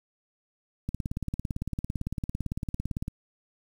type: click train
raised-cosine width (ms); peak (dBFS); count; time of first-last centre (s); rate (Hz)
5; -18; 40; 0.89-3.081; 17.8
effects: 8-bit